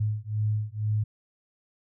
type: beating tone pair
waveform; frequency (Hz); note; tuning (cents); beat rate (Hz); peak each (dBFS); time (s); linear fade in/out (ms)
sine; 105.7 / 107.8; G#2 / A2; +31 / -35; 2.1; -28; 0-1.04; 10
effects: none